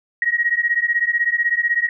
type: beating tone pair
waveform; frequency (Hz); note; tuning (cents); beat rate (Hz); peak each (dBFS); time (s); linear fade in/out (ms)
sine; 1885 / 1901; A#6 / A#6; +19 / +33; 16; -19; 0.22-1.89; 2
effects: none